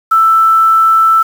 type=tone with quantisation; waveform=sine; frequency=1324 Hz; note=E6; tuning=7 cents sharp; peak=-5 dBFS; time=0.11-1.23 s; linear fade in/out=10 ms; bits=5; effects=none